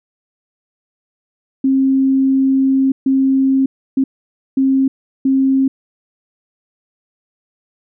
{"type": "tone bursts at uneven times", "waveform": "sine", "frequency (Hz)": 267.5, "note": "C4", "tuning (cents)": 38, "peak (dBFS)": -10, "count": 5, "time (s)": [[1.64, 2.92], [3.06, 3.66], [3.97, 4.04], [4.57, 4.88], [5.25, 5.68]], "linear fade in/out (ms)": 5, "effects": []}